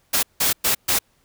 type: noise bursts at uneven times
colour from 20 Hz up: white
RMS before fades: -19 dBFS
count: 4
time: 0.13-0.23 / 0.4-0.53 / 0.64-0.75 / 0.88-0.99 s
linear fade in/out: 10 ms
effects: pink hiss -63 dBFS RMS until 1.24 s

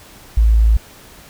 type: tone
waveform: sine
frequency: 55.2 Hz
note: A1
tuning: 6 cents sharp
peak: -8 dBFS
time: 0.37-0.77 s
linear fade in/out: 5 ms
effects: pink hiss -42 dBFS RMS until 1.29 s

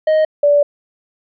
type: tone pair in turn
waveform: triangle / sine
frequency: 624 / 580.1 Hz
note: D#5 / D5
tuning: +5 / -21 cents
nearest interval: minor second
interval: 126 cents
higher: first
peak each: -8 dBFS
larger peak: neither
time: 0.07-0.25 / 0.43-0.63 s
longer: second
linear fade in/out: 5 ms
effects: resampled to 11025 Hz

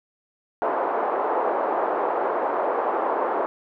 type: band-pass noise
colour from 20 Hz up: white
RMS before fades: -24 dBFS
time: 0.62-3.46 s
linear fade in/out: 0 ms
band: 370 to 1000 Hz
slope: 24 dB/octave
effects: none

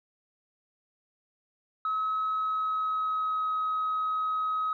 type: tone with pitch glide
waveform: sine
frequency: 1283 to 1269 Hz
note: E6 to D#6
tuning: -47 to +34 cents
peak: -25 dBFS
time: 1.85-4.73 s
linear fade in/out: 2 ms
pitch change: -19 cents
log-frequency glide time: 2.29-3.53 s
effects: tanh soft clip ceiling -23 dBFS

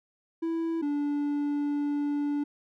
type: tone pair in turn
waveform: triangle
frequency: 329.6 / 290 Hz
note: E4 / D4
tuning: 0 / -22 cents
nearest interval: major second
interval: 222 cents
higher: first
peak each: -25 / -24 dBFS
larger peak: second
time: 0.42-0.82 / 0.82-2.44 s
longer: second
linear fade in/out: 10 ms
effects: none

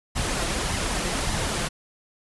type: noise with flanger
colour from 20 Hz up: pink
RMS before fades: -26 dBFS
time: 0.15-1.69 s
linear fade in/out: 20 ms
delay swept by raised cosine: 0.98 to 5.88 ms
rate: 1.7 Hz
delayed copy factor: +0.5
effects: resampled to 24000 Hz

